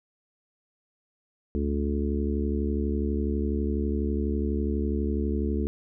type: harmonic tone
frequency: 72.1 Hz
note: D2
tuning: 31 cents flat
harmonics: 1 / 3 / 4 / 5 / 6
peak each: -27 / -30 / -33 / -33 / -35 dBFS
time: 1.55-5.67 s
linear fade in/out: 0 ms
effects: none